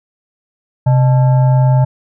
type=tone with frequency modulation; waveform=sine; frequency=130.81 Hz; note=C3; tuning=in tune; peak=-7 dBFS; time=0.86-1.85 s; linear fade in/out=10 ms; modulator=743 Hz; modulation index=0.38; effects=none